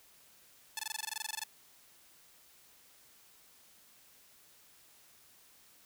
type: tone bursts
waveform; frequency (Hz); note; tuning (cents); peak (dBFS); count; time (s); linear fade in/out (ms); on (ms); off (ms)
5% pulse; 870; A5; -20; -23; 16; 0.77-1.437; 2; 22; 21
effects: white hiss -62 dBFS RMS until 5.85 s